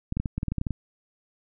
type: clicks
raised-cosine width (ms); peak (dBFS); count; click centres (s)
5; -15; 12; 0.124 / 0.17 / 0.2 / 0.258 / 0.38 / 0.431 / 0.483 / 0.52 / 0.583 / 0.614 / 0.668 / 0.707
effects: none